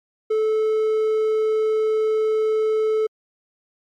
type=tone; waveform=triangle; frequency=435.5 Hz; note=A4; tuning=18 cents flat; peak=-15 dBFS; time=0.3-3.07 s; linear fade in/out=10 ms; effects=MP3 64 kbps